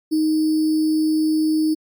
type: tone with sample-and-hold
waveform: sine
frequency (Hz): 311.9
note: D#4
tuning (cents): +4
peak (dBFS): -15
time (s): 0.11-1.75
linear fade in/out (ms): 20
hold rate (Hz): 4900
effects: MP3 96 kbps